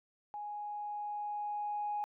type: tone with level ramp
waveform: sine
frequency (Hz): 831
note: G#5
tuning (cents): +1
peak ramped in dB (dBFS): -39 to -32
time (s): 0.34-2.04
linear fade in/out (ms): 0
effects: tanh soft clip ceiling -28 dBFS